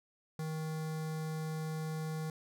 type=tone with notch filter; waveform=square; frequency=157.5 Hz; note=D#3; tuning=21 cents sharp; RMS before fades=-38 dBFS; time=0.39-2.3 s; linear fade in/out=2 ms; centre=2800 Hz; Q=1.8; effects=none